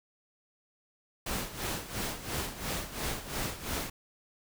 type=noise with tremolo; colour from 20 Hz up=pink; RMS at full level=-33 dBFS; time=1.26-3.9 s; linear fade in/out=5 ms; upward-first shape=sine; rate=2.9 Hz; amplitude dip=75%; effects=none